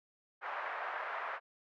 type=band-pass noise; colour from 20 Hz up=white; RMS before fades=-40 dBFS; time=0.41-1.4 s; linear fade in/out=50 ms; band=610 to 1700 Hz; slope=24 dB/octave; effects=none